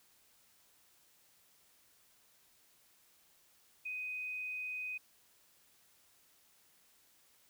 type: tone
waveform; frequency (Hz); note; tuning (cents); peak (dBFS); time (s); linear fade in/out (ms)
sine; 2502; D#7; +9; -38; 3.85-4.98; 10
effects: white hiss -68 dBFS RMS until 7.49 s